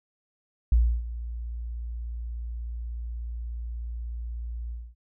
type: tone with ADSR envelope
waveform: sine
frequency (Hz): 58.27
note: A#1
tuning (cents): 0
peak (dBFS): -15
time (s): 0.72-4.95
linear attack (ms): 3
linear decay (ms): 300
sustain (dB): -16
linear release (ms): 240
effects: none